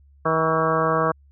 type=harmonic tone with a mistuned harmonic; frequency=160.4 Hz; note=E3; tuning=47 cents flat; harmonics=1 / 2 / 3 / 4 / 5 / 6 / 7 / 8 / 9 / 10; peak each=-27 / -30 / -24 / -25 / -33 / -30 / -23 / -27 / -35 / -33 dBFS; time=0.25-1.12 s; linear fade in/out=10 ms; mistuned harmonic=8; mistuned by=+48 cents; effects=added 70 Hz sine -50 dBFS peak until 1.31 s